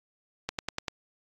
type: click train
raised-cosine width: 0.2 ms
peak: -13 dBFS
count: 5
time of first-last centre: 0.49-0.882 s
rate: 10.2 Hz
effects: AAC 64 kbps